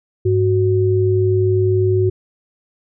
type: tone pair together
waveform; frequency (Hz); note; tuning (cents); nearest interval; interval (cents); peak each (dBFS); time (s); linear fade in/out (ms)
sine; 102.04 / 370; G#2 / F#4; -30 / 0; octave + minor seventh; 2230; -15; 0.25-2.1; 10
effects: none